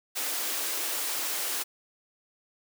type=high-pass noise; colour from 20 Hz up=white; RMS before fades=-31 dBFS; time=0.15-1.64 s; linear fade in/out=20 ms; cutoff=270 Hz; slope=48 dB/octave; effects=none